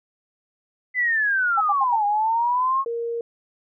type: linear two-way sweep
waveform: sine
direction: down then up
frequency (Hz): 2027 to 810 to 1094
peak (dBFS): -18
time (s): 0.94-2.85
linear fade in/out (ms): 50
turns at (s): 2.05
type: tone bursts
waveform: sine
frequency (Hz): 813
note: G#5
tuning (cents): -37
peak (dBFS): -19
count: 4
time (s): 1.57-1.961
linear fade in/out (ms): 10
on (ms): 40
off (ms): 77
type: tone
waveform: sine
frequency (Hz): 466.8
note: A#4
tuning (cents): +2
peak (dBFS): -24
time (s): 2.86-3.21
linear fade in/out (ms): 2
effects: none